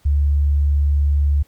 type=tone; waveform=sine; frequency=72 Hz; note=D2; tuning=34 cents flat; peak=-13 dBFS; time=0.05-1.43 s; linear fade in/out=10 ms; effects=pink hiss -57 dBFS RMS until 1.47 s